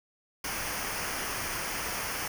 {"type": "noise with comb filter", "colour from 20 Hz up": "pink", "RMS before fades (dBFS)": -34, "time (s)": [0.44, 2.28], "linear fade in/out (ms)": 5, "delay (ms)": 0.26, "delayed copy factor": -0.65, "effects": []}